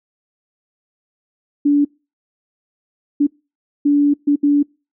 sine tone bursts at uneven times, 288.6 Hz, D4, 30 cents flat, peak -10 dBFS, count 5, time 1.65-1.85 / 3.2-3.27 / 3.85-4.14 / 4.27-4.36 / 4.43-4.63 s, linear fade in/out 10 ms, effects noise-tail reverb RT60 0.3 s tail -26 dB re dry

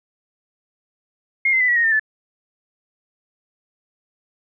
sine tone with pitch steps, 2139 / 2067 / 1998.1 / 1931.1 / 1866.4 / 1803.9 / 1743.4 Hz, C7 / C7 / B6 / B6 / A#6 / A6 / A6, +38 / -22 / +20 / -39 / +2 / +43 / -16 cents, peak -14 dBFS, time 1.45-1.996 s, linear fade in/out 5 ms, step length 78 ms, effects none

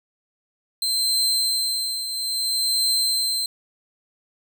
sawtooth tone with tremolo, 4113 Hz, C8, 30 cents flat, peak -15 dBFS, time 0.82-3.46 s, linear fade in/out 2 ms, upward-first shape triangle, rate 0.6 Hz, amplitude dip 65%, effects none

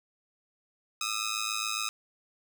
10% pulse ring-modulated tone, 1269 Hz, D#6, 34 cents sharp, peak -19 dBFS, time 1.01-1.89 s, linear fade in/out 0 ms, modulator 53.6 Hz, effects none

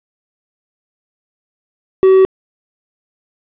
triangle tone, 380 Hz, F#4, 46 cents sharp, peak -3 dBFS, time 2.03-2.25 s, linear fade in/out 0 ms, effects resampled to 8000 Hz + 7-bit

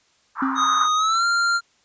white band-pass noise, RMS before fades -26 dBFS, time 0.35-0.89 s, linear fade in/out 50 ms, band 1000 to 1400 Hz, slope 48 dB/octave
triangle tone with exponential decay, 267.2 Hz, C4, 36 cents sharp, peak -16 dBFS, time 0.42-0.93 s, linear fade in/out 5 ms, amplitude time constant 110 ms
square tone with pitch glide, 1244.5 to 1388.9 Hz, D#6 to F6, 0 to -10 cents, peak -18 dBFS, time 0.55-1.61 s, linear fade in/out 50 ms, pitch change +190 cents, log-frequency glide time 0.95-1.25 s
effects white hiss -61 dBFS RMS until 1.84 s + resampled to 16000 Hz

